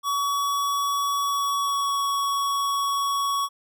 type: tone with pitch glide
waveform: square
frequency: 1130 to 1119.6 Hz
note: C#6 to C#6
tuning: +33 to +17 cents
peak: -23 dBFS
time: 0.03-3.49 s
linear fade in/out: 50 ms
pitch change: -16 cents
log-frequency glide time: 1.19-2.03 s
effects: none